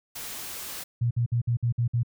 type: noise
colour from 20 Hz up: white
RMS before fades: -37 dBFS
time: 0.15-0.84 s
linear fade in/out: 10 ms
type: tone bursts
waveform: sine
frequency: 118.9 Hz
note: A#2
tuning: 35 cents sharp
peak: -21 dBFS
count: 7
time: 1.01-2.033 s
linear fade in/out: 10 ms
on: 99 ms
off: 55 ms
effects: none